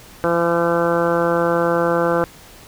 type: harmonic tone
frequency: 170 Hz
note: F3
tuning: 46 cents flat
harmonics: 1 / 2 / 3 / 4 / 5 / 6 / 7 / 8 / 9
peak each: -25 / -22 / -18 / -26 / -27 / -28 / -27 / -26 / -28 dBFS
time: 0.24-2.24 s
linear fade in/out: 0 ms
effects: pink hiss -43 dBFS RMS until 2.67 s